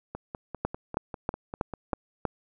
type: two click trains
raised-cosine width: 1 ms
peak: -12 / -21 dBFS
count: 6 / 10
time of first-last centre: 0.65-2.253 / 0.15-1.936 s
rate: 3.12 / 5.04 Hz
effects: none